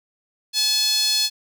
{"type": "tone with high-pass filter", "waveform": "sawtooth", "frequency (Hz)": 859, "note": "A5", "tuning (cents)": -42, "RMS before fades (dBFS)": -20, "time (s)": [0.53, 1.3], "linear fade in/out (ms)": 50, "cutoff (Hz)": 4200, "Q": 4, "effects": []}